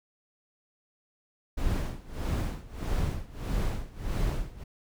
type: noise with tremolo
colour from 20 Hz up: brown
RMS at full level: -27 dBFS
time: 1.57-4.64 s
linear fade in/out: 10 ms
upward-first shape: sine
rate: 1.6 Hz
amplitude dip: 90%
effects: none